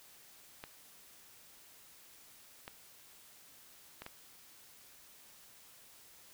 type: clicks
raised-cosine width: 0.3 ms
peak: -28 dBFS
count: 4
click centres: 0.639 / 2.679 / 4.02 / 4.064 s
effects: white hiss -59 dBFS RMS until 6.33 s